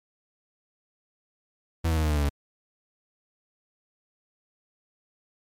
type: tone with pitch steps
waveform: 40% pulse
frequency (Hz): 82.5 / 80.52 / 78.59 / 76.71 / 74.87 / 73.08 / 71.32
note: E2 / E2 / D#2 / D#2 / D2 / D2 / C#2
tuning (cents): +2 / -40 / +18 / -24 / +34 / -8 / +50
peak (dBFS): -21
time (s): 1.84-2.295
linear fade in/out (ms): 10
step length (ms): 65
effects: MP3 96 kbps